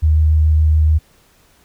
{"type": "tone with vibrato", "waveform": "sine", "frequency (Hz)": 77.6, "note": "D#2", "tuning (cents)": -4, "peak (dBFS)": -9, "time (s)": [0.02, 0.99], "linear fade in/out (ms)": 20, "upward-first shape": "square", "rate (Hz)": 7, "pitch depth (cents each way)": 8, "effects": ["pink hiss -53 dBFS RMS until 1.64 s"]}